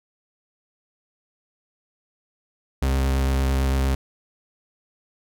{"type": "tone with vibrato", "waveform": "40% pulse", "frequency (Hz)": 66.8, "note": "C2", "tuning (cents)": 36, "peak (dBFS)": -18, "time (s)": [2.82, 3.95], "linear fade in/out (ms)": 5, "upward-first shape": "sine", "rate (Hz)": 8.9, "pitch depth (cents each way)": 14, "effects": []}